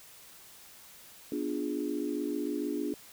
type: chord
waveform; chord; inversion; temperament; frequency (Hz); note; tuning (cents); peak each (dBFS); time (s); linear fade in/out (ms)
sine; B diminished seventh; none; equal; 246.9 / 293.7 / 349.2 / 415.3; B3 / D4 / F4 / Ab4; 0 / 0 / 0 / 0; -38 / -33 / -37 / -38; 1.32-2.94; 2
effects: white hiss -53 dBFS RMS until 3.12 s